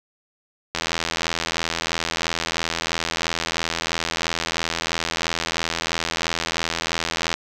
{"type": "click train", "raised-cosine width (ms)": 0.2, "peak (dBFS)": -5, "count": 548, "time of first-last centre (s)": [0.75, 7.34], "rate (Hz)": 83, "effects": []}